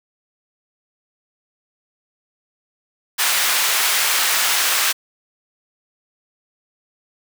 pink high-pass noise, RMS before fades -18 dBFS, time 3.18-4.93 s, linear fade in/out 20 ms, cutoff 1300 Hz, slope 12 dB/octave, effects none

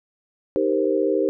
sine chord, C minor seventh, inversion first, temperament equal, 311.1 / 392 / 466.2 / 523.3 Hz, Eb4 / G4 / Bb4 / C5, 0 / 0 / 0 / 0 cents, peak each -24 / -22 / -24 / -24 dBFS, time 0.56-1.29 s, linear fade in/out 0 ms, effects none

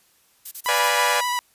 violet noise bursts, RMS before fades -31 dBFS, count 5, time 0.45-0.891 s, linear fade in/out 10 ms, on 65 ms, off 29 ms
sawtooth tone with vibrato, 983 Hz, B5, 8 cents flat, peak -18 dBFS, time 0.66-1.39 s, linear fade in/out 0 ms, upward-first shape square, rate 12 Hz, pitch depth 13 cents each way
15% pulse chord, B diminished seventh, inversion none, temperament equal, 493.9 / 587.3 / 698.5 / 830.6 Hz, B4 / D5 / F5 / Ab5, 0 / 0 / 0 / 0 cents, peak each -20 / -18 / -22 / -18 dBFS, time 0.68-1.21 s, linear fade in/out 10 ms
effects white hiss -60 dBFS RMS until 1.54 s + resampled to 32000 Hz

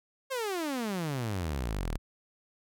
sawtooth exponential sweep, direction down, 548 to 34.65 Hz, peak -27 dBFS, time 0.3-1.98 s, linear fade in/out 20 ms, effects none

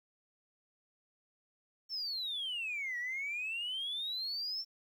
sine exponential two-way sweep, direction down then up, 5470 to 1900 to 5470 Hz, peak -34 dBFS, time 1.89-4.65 s, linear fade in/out 50 ms, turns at 2.98 s, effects tanh soft clip ceiling -32 dBFS + 11-bit

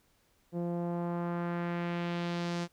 sawtooth tone with low-pass filter sweep, 172.7 Hz, F3, 19 cents flat, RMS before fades -34 dBFS, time 0.52-2.68 s, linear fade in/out 50 ms, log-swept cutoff 500 to 6200 Hz, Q 1.3, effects pink hiss -70 dBFS RMS until 2.72 s

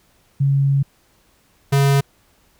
sine / square tone pair in turn, 138.59 / 139.09 Hz, C#3 / C#3, 0 / +6 cents, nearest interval unison, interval 6 cents, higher second, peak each -13 dBFS, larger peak neither, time 0.4-0.83 / 1.72-2.01 s, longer first, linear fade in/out 10 ms, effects pink hiss -58 dBFS RMS until 2.59 s

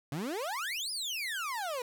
30% pulse exponential two-way sweep, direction up then down, 131.3 to 5190 to 472.8 Hz, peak -31 dBFS, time 0.12-1.82 s, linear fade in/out 2 ms, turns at 0.91 s, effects none

